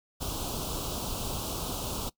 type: band-stop noise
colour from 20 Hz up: pink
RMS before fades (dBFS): -34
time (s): 0.2-2.1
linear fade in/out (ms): 20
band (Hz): 1300 to 2800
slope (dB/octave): 48
effects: noise-tail reverb RT60 0.1 s tail -21 dB re dry